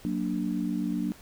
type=chord; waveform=sine; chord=Gb augmented; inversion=none; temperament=equal; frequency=185 / 233.1 / 293.7 Hz; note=Gb3 / Bb3 / D4; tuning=0 / 0 / 0 cents; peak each=-31 dBFS; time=0.05-1.12 s; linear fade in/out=0 ms; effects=pink hiss -52 dBFS RMS until 1.21 s